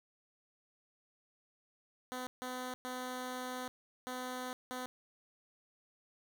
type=tone bursts at uneven times; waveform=10% pulse; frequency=253 Hz; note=B3; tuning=42 cents sharp; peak=-31 dBFS; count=5; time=2.12-2.27 / 2.42-2.74 / 2.85-3.68 / 4.07-4.53 / 4.71-4.86 s; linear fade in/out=0 ms; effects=none